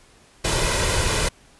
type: noise with comb filter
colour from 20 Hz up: pink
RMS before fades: -21 dBFS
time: 0.44-1.29 s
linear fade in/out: 10 ms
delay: 2 ms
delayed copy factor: +0.55
effects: pink hiss -53 dBFS RMS until 1.59 s + resampled to 24000 Hz